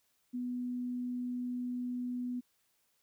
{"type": "tone", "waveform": "sine", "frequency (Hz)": 247.1, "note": "B3", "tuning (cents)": 1, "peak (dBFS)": -34, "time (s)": [0.33, 2.41], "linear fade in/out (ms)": 20, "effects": ["white hiss -75 dBFS RMS until 3.02 s"]}